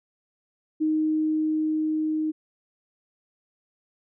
sine tone with level ramp, 311.2 Hz, D#4, in tune, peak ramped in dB -20 to -23 dBFS, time 0.8-2.32 s, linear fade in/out 20 ms, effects none

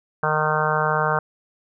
harmonic tone, 153.8 Hz, D#3, 20 cents flat, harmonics 1 / 3 / 4 / 5 / 6 / 7 / 8 / 9 / 10, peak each -27 / -27 / -27 / -27 / -27 / -27 / -27 / -27 / -27 dBFS, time 0.23-1.19 s, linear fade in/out 2 ms, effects none

